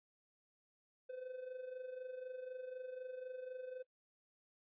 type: tone with amplitude modulation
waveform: triangle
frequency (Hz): 510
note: C5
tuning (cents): -44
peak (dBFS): -40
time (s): 1.09-3.83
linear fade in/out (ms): 10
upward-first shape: sine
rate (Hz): 24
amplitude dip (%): 65
effects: noise-tail reverb RT60 0.1 s tail -23 dB re dry + resampled to 8000 Hz